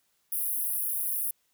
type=high-pass noise; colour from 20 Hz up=pink; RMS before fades=-30 dBFS; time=0.32-1.31 s; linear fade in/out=5 ms; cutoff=9900 Hz; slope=96 dB/octave; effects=white hiss -72 dBFS RMS until 1.53 s